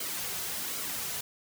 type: noise with flanger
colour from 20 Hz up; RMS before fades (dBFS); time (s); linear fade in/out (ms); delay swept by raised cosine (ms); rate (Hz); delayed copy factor
white; -35; 0-1.21; 5; 1.1 to 3.7; 1.3; -0.55
effects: none